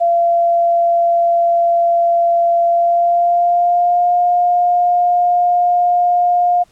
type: tone with pitch glide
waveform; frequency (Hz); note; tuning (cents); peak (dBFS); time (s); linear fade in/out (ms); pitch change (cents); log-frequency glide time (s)
sine; 685 to 708.3; F5 to F5; -34 to +24; -10; 0-6.64; 20; +58; 2.66-4.13
effects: pink hiss -54 dBFS RMS until 6.71 s + low-pass 10000 Hz 12 dB/octave